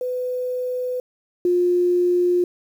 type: tone pair in turn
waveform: sine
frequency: 501 / 355.1 Hz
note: B4 / F4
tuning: +25 / +29 cents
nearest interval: tritone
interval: 596 cents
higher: first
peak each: -22 / -15 dBFS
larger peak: second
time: 0.01-1 / 1.45-2.44 s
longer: neither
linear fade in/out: 2 ms
effects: 8-bit